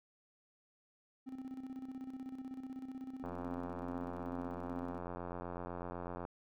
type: tone with tremolo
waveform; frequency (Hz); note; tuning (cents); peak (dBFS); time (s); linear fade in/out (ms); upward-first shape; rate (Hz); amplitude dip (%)
triangle; 261.6; C4; 0; -39; 1.26-5.01; 20; square; 16; 60
type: click train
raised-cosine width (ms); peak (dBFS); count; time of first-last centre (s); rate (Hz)
1; -29; 266; 3.24-6.251; 88
effects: none